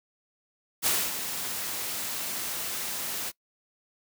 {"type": "noise with ADSR envelope", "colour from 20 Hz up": "white", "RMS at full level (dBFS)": -24, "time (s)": [0.82, 3.32], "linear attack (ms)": 42, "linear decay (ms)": 250, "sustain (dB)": -9, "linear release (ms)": 36, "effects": ["noise-tail reverb RT60 0.1 s tail -22 dB re dry", "high-pass 100 Hz 12 dB/octave"]}